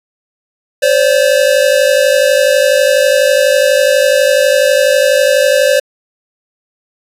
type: tone pair together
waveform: square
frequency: 523.3 / 575.4 Hz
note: C5 / D5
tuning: 0 / -36 cents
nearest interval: major second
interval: 164 cents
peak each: -11 dBFS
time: 0.82-5.8 s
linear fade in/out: 10 ms
effects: resampled to 32000 Hz